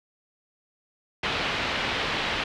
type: low-pass noise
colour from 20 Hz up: white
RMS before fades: -28 dBFS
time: 1.23-2.44 s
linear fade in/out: 5 ms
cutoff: 3500 Hz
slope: 24 dB/octave
effects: none